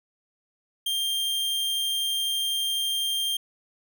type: tone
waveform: 45% pulse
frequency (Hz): 3186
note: G7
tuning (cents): +27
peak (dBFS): -24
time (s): 0.86-3.37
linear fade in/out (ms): 5
effects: none